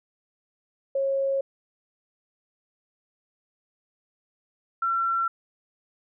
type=tone pair in turn; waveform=sine; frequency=545 / 1355.2 Hz; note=C#5 / E6; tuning=-29 / +48 cents; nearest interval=octave + major third; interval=1577 cents; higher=second; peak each=-22 dBFS; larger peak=neither; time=0.95-1.41 / 4.82-5.28 s; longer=neither; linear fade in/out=5 ms; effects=none